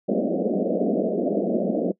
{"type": "band-pass noise", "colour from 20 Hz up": "pink", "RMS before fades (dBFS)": -23, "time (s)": [0.08, 1.92], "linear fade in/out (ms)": 10, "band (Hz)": [180, 670], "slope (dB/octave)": 96, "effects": ["noise-tail reverb RT60 0.1 s tail -21 dB re dry"]}